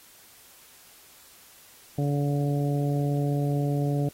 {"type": "harmonic tone", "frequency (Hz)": 143.4, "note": "D3", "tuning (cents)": -41, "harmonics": [1, 2, 3, 4, 5], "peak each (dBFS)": [-24, -30, -34, -36, -38], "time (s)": [1.98, 4.09], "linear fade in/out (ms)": 5, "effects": ["white hiss -53 dBFS RMS until 4.13 s", "AAC 48 kbps"]}